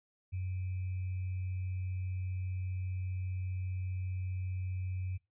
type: tone with sample-and-hold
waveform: sine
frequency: 92.5 Hz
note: F#2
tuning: in tune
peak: -34 dBFS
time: 0.32-5.18 s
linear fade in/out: 20 ms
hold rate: 2450 Hz
effects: noise-tail reverb RT60 0.2 s tail -20 dB re dry + resampled to 8000 Hz